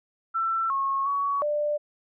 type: tone with pitch steps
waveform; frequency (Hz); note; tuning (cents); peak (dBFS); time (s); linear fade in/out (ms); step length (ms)
sine; 1339 / 1091 / 1124 / 593; E6 / C#6 / C#6 / D5; +27 / -28 / +24 / +17; -23; 0.34-1.78; 20; 360
effects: none